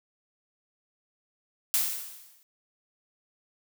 blue noise with exponential decay, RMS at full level -23 dBFS, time 1.74-2.43 s, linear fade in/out 0 ms, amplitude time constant 150 ms, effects none

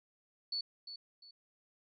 sine tone with echo, 4447 Hz, C#8, 5 cents sharp, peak -34 dBFS, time 0.52-0.61 s, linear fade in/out 5 ms, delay 350 ms, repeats 2, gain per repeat -10 dB, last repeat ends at 1.31 s, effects none

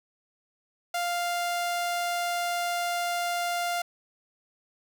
sawtooth tone, 698.5 Hz, F5, in tune, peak -23 dBFS, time 0.94-3.82 s, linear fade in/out 5 ms, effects none

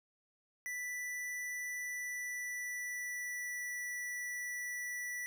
square tone with pitch glide, 1975.5 to 1960.7 Hz, B6 to B6, 0 to -13 cents, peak -39 dBFS, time 0.66-5.26 s, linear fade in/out 0 ms, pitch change -13 cents, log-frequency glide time 1.78-3.79 s, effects none

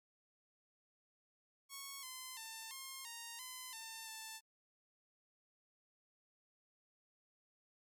5% pulse tone with pitch steps, 1104 / 1030 / 894 / 1067 / 930 / 1020 / 897 / 885 Hz, C#6 / C6 / A5 / C6 / A#5 / C6 / A5 / A5, -7 / -28 / +27 / +34 / -4 / -44 / +33 / +10 cents, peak -35 dBFS, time 1.69-4.41 s, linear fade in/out 50 ms, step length 340 ms, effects MP3 96 kbps

